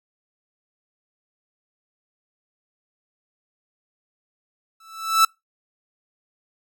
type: tone with exponential growth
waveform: 45% pulse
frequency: 1318.5 Hz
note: E6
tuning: in tune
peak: -10 dBFS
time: 4.8-5.25 s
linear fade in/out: 5 ms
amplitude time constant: 96 ms
effects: noise-tail reverb RT60 0.2 s tail -26 dB re dry